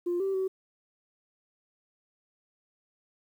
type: tone with pitch steps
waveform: sine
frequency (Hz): 350.3 / 388 / 379.2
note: F4 / G4 / F#4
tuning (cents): +5 / -18 / +43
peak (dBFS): -25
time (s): 0.06-0.48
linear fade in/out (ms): 10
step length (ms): 140
effects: tanh soft clip ceiling -23 dBFS + 10-bit